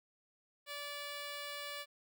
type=tone with notch filter; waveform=5% pulse; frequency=579 Hz; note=D5; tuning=25 cents flat; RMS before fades=-44 dBFS; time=0.66-1.86 s; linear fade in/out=50 ms; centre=6200 Hz; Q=1.4; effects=none